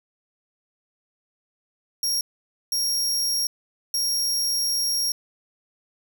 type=tone bursts at uneven times; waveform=sawtooth; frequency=5588 Hz; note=F8; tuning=in tune; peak=-19 dBFS; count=3; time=2.03-2.21 / 2.72-3.47 / 3.94-5.12 s; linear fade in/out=2 ms; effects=none